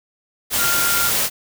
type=tone in noise; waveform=sine; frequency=1396.9 Hz; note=F6; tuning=in tune; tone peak=-21 dBFS; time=0.57-1.12 s; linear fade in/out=50 ms; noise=white; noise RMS=-19 dBFS; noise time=0.5-1.3 s; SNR=-5 dB; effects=none